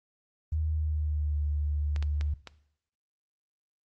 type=tone with pitch glide; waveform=sine; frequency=78 to 73.84 Hz; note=D#2 to D2; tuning=+5 to +10 cents; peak=-26 dBFS; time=0.52-2.34 s; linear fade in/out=5 ms; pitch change=-95 cents; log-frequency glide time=0.69-1.39 s
type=clicks; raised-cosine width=0.2 ms; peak=-22 dBFS; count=4; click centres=1.962 / 2.026 / 2.211 / 2.473 s
effects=noise-tail reverb RT60 0.7 s tail -18 dB re dry + Opus 24 kbps